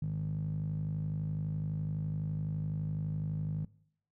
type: tone with band-pass filter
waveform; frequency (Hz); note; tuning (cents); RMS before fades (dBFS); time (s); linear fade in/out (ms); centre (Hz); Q
15% pulse; 51.91; G#1; 0; -35; 0.02-3.65; 5; 140; 7.6
effects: noise-tail reverb RT60 0.7 s tail -22 dB re dry